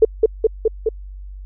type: tone with echo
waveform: sine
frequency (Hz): 441.1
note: A4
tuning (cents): +4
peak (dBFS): -5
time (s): 0.02-0.05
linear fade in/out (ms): 5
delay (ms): 210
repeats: 4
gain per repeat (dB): -2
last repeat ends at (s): 0.89
effects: added 48 Hz sine -31 dBFS peak until 1.45 s